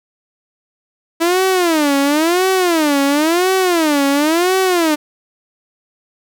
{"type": "tone with vibrato", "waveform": "sawtooth", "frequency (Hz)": 324.6, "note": "E4", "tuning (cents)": -27, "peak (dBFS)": -8, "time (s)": [1.2, 4.96], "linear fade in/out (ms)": 20, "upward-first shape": "sine", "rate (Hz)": 0.96, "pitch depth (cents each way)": 270, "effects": []}